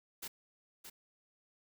white noise with echo, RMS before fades -43 dBFS, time 0.22-0.28 s, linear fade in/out 10 ms, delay 620 ms, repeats 1, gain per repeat -7 dB, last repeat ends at 0.9 s, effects none

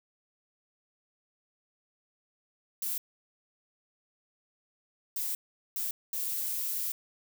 violet noise bursts at uneven times, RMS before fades -33 dBFS, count 4, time 2.82-2.98 / 5.16-5.35 / 5.76-5.91 / 6.13-6.92 s, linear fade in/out 2 ms, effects none

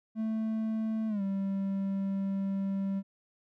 triangle tone with pitch glide, 220.4 to 195.22 Hz, A3 to G3, +3 to -7 cents, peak -27 dBFS, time 0.15-3.03 s, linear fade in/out 50 ms, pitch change -210 cents, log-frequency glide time 1.08-1.22 s, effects none

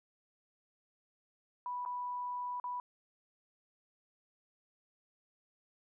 sine tone with dropouts, 985 Hz, B5, 5 cents flat, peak -36 dBFS, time 1.66-2.8 s, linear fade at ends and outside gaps 1 ms, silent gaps 1.851-1.86 / 2.599-2.641 s, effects none

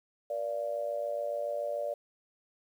sine tone with amplitude modulation, 582 Hz, D5, 16 cents flat, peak -27 dBFS, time 0.3-1.94 s, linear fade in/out 5 ms, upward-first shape sine, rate 107 Hz, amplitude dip 85%, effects 10-bit

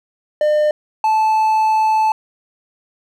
triangle tone pair in turn, 603 / 872.6 Hz, D5 / A5, +46 / -15 cents, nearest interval tritone, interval 639 cents, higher second, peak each -10 dBFS, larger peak neither, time 0.41-0.71 / 1.04-2.12 s, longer second, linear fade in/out 2 ms, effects none

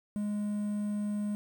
triangle tone with quantisation, 207.7 Hz, G#3, in tune, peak -28 dBFS, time 0.16-1.35 s, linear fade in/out 0 ms, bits 9, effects none

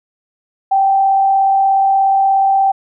sine tone with frequency modulation, 780 Hz, G5, 9 cents flat, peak -9 dBFS, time 0.71-2.72 s, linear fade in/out 10 ms, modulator 36.8 Hz, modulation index 0.29, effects none

